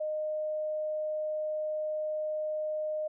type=tone; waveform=sine; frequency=615 Hz; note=D#5; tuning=20 cents flat; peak=-30 dBFS; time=0-3.08 s; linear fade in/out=10 ms; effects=none